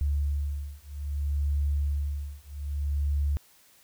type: beating tone pair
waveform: sine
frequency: 71.6 / 72.22 Hz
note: D2 / D2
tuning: -43 / -28 cents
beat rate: 0.62 Hz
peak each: -29 dBFS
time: 0.01-3.37 s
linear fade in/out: 0 ms
effects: white hiss -59 dBFS RMS until 3.83 s